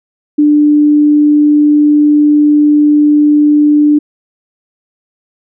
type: tone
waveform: sine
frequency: 296.6 Hz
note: D4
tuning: 17 cents sharp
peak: -4 dBFS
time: 0.38-3.99 s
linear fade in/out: 10 ms
effects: none